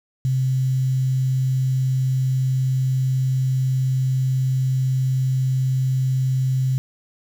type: tone with quantisation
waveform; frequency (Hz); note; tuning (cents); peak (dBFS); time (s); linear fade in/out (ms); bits
sine; 130.81; C3; 0; -17; 0.25-6.78; 0; 7
effects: none